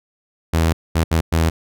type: tone bursts at uneven times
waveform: sawtooth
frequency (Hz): 81.6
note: E2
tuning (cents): -17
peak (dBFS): -10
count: 4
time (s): 0.53-0.73 / 0.95-1.04 / 1.11-1.21 / 1.32-1.5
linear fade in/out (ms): 10
effects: none